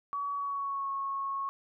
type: tone with pitch glide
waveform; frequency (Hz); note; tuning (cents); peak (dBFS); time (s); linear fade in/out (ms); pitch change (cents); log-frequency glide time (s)
sine; 1133 to 1097.6; C#6 to C#6; +37 to -17; -31; 0.13-1.49; 0; -54; 0.35-0.9
effects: none